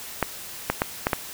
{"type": "clicks", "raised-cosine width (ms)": 0.5, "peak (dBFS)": -5, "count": 5, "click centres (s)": [0.227, 0.7, 0.819, 1.069, 1.132], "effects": ["white hiss -38 dBFS RMS until 1.33 s"]}